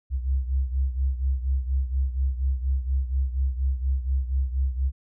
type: beating tone pair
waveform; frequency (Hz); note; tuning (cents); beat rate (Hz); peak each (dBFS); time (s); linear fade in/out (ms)
sine; 65.1 / 69.3; C2 / C#2; -8 / 0; 4.2; -23 / -28; 0.1-4.92; 50
effects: none